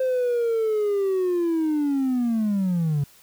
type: linear sweep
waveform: triangle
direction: down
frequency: 523.3 to 138.59 Hz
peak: -17 dBFS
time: 0-3.04 s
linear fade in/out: 5 ms
effects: tanh soft clip ceiling -15 dBFS + white hiss -53 dBFS RMS until 3.22 s